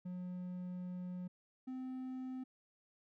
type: tone pair in turn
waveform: triangle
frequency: 180.5 / 257.9 Hz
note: F#3 / C4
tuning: -43 / -25 cents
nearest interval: tritone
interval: 618 cents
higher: second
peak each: -39 / -39 dBFS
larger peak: neither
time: 0.05-1.28 / 1.67-2.44 s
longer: first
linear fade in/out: 10 ms
effects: none